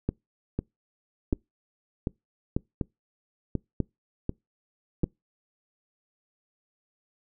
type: two click trains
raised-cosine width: 3 ms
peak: -14 / -12 dBFS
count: 7 / 5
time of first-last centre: 0.59-5.034 / 0.09-5.04 s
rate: 1.35 / 0.808 Hz
effects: noise-tail reverb RT60 0.2 s tail -26 dB re dry